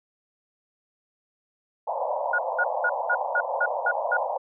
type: band-pass noise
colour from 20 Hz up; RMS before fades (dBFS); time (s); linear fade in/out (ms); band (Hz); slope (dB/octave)
pink; -28; 1.87-4.38; 10; 520 to 1000; 96
type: tone bursts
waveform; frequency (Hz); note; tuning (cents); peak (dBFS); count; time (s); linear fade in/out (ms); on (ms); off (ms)
sine; 1442; F#6; -45; -20; 8; 2.33-4.17; 5; 55; 200
effects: none